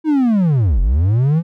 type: linear two-way sweep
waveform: triangle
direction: down then up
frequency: 322.2 to 41.29 to 173.4 Hz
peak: -9 dBFS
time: 0.04-1.43 s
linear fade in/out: 50 ms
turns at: 0.81 s
effects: none